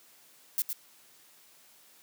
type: noise with echo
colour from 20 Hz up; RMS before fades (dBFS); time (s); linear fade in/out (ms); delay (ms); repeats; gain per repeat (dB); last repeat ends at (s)
violet; -28; 0.58-0.62; 0; 110; 1; -6; 0.73
effects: white hiss -59 dBFS RMS until 2.02 s + high-pass 150 Hz 12 dB/octave